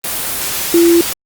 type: tone in noise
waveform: sine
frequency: 340 Hz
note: F4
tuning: 46 cents flat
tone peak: -6 dBFS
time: 0.74-1.01 s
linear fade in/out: 2 ms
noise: white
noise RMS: -19 dBFS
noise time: 0.04-1.13 s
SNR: +10 dB
effects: Opus 24 kbps